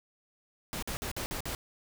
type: noise bursts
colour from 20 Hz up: pink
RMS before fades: -36 dBFS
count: 6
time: 0.73-1.55 s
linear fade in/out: 0 ms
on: 95 ms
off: 50 ms
effects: none